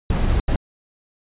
brown noise bursts at uneven times, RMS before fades -18 dBFS, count 2, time 0.1-0.4 / 0.48-0.56 s, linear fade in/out 2 ms, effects resampled to 8000 Hz

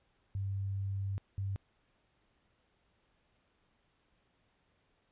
sine tone bursts at uneven times, 98 Hz, G2, in tune, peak -33 dBFS, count 2, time 0.35-1.18 / 1.38-1.56 s, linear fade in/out 0 ms, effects pink hiss -74 dBFS RMS until 5.11 s + resampled to 8000 Hz

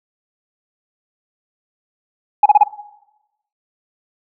sine tone bursts, 830.6 Hz, G#5, in tune, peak -3 dBFS, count 4, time 2.43-2.635 s, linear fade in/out 5 ms, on 28 ms, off 31 ms, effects noise-tail reverb RT60 0.9 s tail -17 dB re dry + tanh soft clip ceiling -1 dBFS

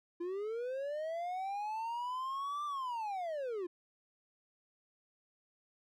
triangle linear two-way sweep, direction up then down, 337.4 to 1189 to 337.4 Hz, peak -34 dBFS, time 0.2-3.67 s, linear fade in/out 10 ms, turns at 2.65 s, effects none

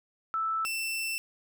sine / sawtooth tone pair in turn, 1318 / 2675 Hz, E6 / E7, -1 / +25 cents, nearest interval octave, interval 1226 cents, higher second, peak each -27 dBFS, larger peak neither, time 0.34-0.65 / 0.65-1.18 s, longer second, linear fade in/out 0 ms, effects none

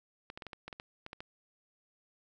clicks, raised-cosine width 0.3 ms, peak -27 dBFS, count 11, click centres 0.301 / 0.375 / 0.422 / 0.467 / 0.532 / 0.68 / 0.728 / 0.799 / 1.064 / 1.131 / 1.205 s, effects none

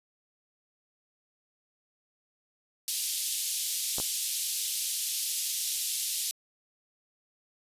white band-pass noise, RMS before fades -32 dBFS, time 2.88-6.31 s, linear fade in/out 0 ms, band 3100 to 13000 Hz, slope 24 dB/octave
clicks, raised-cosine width 1 ms, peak -22 dBFS, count 2, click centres 3.984 / 4 s
effects resampled to 32000 Hz

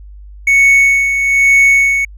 triangle tone with tremolo, 2217 Hz, C#7, in tune, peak -3 dBFS, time 0.47-2.05 s, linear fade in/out 5 ms, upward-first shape sine, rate 1.1 Hz, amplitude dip 55%, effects added 50 Hz sine -31 dBFS peak until 2.17 s

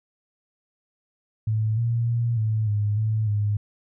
sine tone with pitch steps, 109.2 / 116.9 / 117.7 / 109.3 / 104.1 / 109.2 / 103.9 Hz, A2 / A#2 / A#2 / A2 / G#2 / A2 / G#2, -13 / +5 / +17 / -11 / +5 / -13 / +1 cents, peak -20 dBFS, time 1.47-3.57 s, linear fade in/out 5 ms, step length 300 ms, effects none

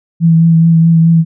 sine tone with vibrato, 164.81 Hz, E3, in tune, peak -4 dBFS, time 0.2-1.25 s, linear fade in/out 50 ms, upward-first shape triangle, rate 4.7 Hz, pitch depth 24 cents each way, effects none

